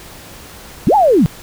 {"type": "linear two-way sweep", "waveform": "sine", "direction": "up then down", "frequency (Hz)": [130.81, 880, 130.81], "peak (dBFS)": -7, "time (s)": [0.87, 1.26], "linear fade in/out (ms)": 0, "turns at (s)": 0.95, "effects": ["pink hiss -36 dBFS RMS until 1.42 s"]}